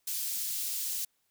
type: high-pass noise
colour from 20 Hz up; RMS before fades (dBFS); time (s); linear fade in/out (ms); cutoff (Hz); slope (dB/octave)
white; -34; 0.07-1.05; 5; 4300; 12
effects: white hiss -75 dBFS RMS until 1.3 s